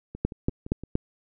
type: two click trains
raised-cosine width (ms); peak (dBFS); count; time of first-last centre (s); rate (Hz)
3; -24 / -10; 5 / 4; 0.15-0.836 / 0.25-0.954; 5.83 / 4.26
effects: none